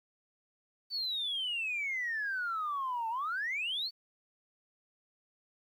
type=exponential two-way sweep; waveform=sine; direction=down then up; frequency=4572 to 880 to 4572 Hz; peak=-31 dBFS; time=0.9-3.91 s; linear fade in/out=50 ms; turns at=3.09 s; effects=tanh soft clip ceiling -28 dBFS + 11-bit